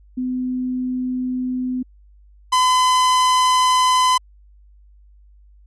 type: tone pair in turn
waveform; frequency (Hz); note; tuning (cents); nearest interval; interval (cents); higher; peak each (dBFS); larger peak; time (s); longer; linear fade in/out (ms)
sine / 45% pulse; 253.5 / 1014; B3 / B5; +45 / +45; 2 octaves; 2400; second; -20 / -13; second; 0.17-1.83 / 2.52-4.18; neither; 10
effects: added 50 Hz sine -46 dBFS peak until 5.66 s + resampled to 22050 Hz